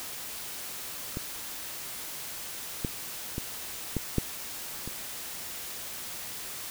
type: clicks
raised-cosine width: 3 ms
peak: -20 / -16 / -19 / -15 / -11 / -24 dBFS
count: 6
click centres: 1.171 / 2.848 / 3.381 / 3.967 / 4.183 / 4.876 s
effects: white hiss -39 dBFS RMS until 6.7 s